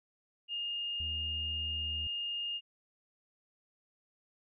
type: tone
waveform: sine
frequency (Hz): 2832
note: F7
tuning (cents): +23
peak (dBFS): -34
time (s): 0.48-2.61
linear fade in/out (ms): 50
type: tone with pitch glide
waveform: triangle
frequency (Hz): 77.8 to 76.82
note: D#2 to D#2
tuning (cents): 0 to -22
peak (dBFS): -38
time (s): 1-2.07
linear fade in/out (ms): 0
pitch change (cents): -22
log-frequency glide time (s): 1.7-1.86
effects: none

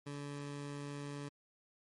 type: tone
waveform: 20% pulse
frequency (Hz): 143.5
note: D3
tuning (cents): -40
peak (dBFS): -37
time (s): 0.06-1.29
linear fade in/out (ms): 10
effects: MP3 48 kbps

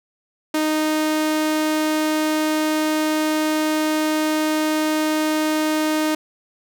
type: tone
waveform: sawtooth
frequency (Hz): 309.5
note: D#4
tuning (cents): -9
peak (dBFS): -14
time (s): 0.54-6.15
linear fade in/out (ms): 5
effects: none

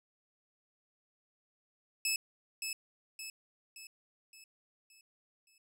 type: tone with echo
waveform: 15% pulse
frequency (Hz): 2604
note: E7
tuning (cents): -22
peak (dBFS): -23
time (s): 2.05-2.16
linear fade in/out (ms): 2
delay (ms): 570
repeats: 6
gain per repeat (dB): -6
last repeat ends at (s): 5.58
effects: none

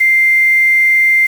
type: tone with quantisation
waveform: sine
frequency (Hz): 2093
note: C7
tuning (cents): 0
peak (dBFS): -7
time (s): 0-1.27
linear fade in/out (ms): 10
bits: 5
effects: none

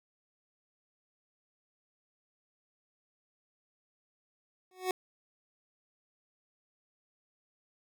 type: tone with exponential growth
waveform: 25% pulse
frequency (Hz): 370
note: F#4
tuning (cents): 0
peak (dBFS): -22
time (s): 4.71-4.91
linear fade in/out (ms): 2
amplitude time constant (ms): 42
effects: none

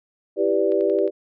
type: chord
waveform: sine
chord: E minor seventh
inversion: none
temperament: equal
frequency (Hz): 329.6 / 392 / 493.9 / 587.3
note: E4 / G4 / B4 / D5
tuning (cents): 0 / 0 / 0 / 0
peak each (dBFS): -25 / -20 / -24 / -23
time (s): 0.36-1.11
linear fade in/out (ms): 50
type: click train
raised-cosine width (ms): 0.3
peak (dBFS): -29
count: 5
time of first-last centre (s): 0.72-1.077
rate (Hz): 11.2
effects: none

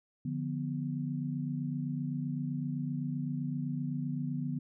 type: chord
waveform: sine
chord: B diminished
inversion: first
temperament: equal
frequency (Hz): 146.83 / 174.61 / 246.9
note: D3 / F3 / B3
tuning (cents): 0 / 0 / 0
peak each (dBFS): -35 / -39 / -36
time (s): 0.25-4.59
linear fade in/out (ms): 5
effects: none

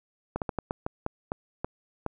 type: slowing click train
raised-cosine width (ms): 1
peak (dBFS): -15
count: 10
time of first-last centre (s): 0.36-2.063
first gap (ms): 58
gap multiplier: 1.28
effects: none

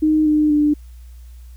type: tone with pitch steps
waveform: sine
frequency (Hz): 309.1 / 302.9 / 296.9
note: D#4 / D#4 / D4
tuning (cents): -11 / -46 / +19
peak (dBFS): -12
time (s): 0.02-0.74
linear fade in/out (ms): 10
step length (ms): 240
effects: added 60 Hz sine -36 dBFS peak until 1.56 s + white hiss -57 dBFS RMS until 1.56 s

